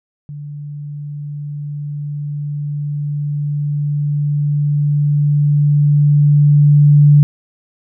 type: tone with level ramp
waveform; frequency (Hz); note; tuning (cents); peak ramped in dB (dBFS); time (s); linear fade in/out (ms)
sine; 146.2; D3; -7; -26 to -4; 0.29-7.23; 0
effects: none